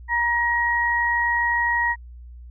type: tone pair together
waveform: sine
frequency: 947 / 1894 Hz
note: A#5 / A#6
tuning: +27 / +27 cents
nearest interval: octave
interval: 1200 cents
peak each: -23 / -20 dBFS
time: 0.08-1.96 s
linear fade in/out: 50 ms
effects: added 60 Hz sine -38 dBFS peak until 2.5 s